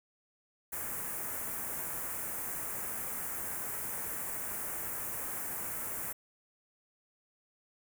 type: band-stop noise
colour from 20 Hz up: white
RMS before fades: -38 dBFS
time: 0.72-6.13 s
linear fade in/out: 10 ms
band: 2000 to 8000 Hz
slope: 24 dB/octave
effects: none